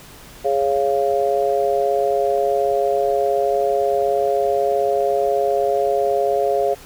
sine chord, Db major, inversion second, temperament just, 415.8 / 554.4 / 693 Hz, Ab4 / Db5 / F5, +2 / 0 / -14 cents, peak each -20 dBFS, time 0.44-6.75 s, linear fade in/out 20 ms, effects pink hiss -42 dBFS RMS until 6.85 s

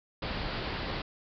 pink low-pass noise, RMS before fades -35 dBFS, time 0.22-1.02 s, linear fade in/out 5 ms, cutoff 4900 Hz, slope 96 dB/octave, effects none

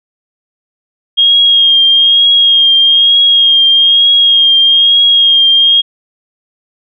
sine tone with vibrato, 3246 Hz, G#7, 40 cents flat, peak -4 dBFS, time 1.17-5.82 s, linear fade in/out 20 ms, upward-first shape triangle, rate 1.1 Hz, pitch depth 32 cents each way, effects none

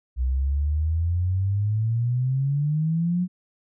sine exponential sweep, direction up, 61.74 to 183.6 Hz, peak -20 dBFS, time 0.16-3.28 s, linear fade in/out 50 ms, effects none

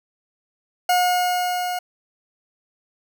40% pulse tone with level ramp, 720 Hz, F#5, 47 cents flat, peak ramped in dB -14 to -23 dBFS, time 0.89-1.79 s, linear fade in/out 5 ms, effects none

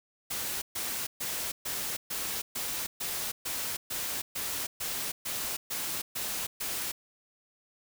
white noise bursts, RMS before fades -34 dBFS, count 15, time 0.3-6.92 s, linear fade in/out 10 ms, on 320 ms, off 130 ms, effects none

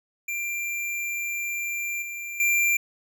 square tone with level steps, 2373 Hz, D7, 17 cents sharp, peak -28 / -33 / -20 dBFS, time 0.28-2.77 s, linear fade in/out 5 ms, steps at 2.02 / 2.4 s, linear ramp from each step 2 ms, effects none

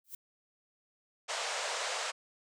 violet noise with exponential growth, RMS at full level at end -38 dBFS, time 0.04-0.15 s, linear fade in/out 5 ms, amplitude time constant 22 ms
pink band-pass noise, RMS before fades -36 dBFS, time 1.28-2.12 s, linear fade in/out 20 ms, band 490 to 8400 Hz, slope 48 dB/octave
effects none

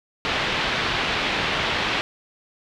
white low-pass noise, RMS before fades -24 dBFS, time 0.25-2.01 s, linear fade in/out 0 ms, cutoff 3500 Hz, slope 24 dB/octave, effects none

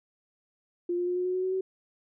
sine tone with pitch steps, 350 / 353.9 / 357.8 / 361.7 / 365.7 / 369.7 / 373.8 / 377.9 Hz, F4 / F4 / F4 / F#4 / F#4 / F#4 / F#4 / F#4, +4 / +23 / +42 / -39 / -20 / -1 / +18 / +37 cents, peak -26 dBFS, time 0.89-1.61 s, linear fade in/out 5 ms, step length 90 ms, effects none

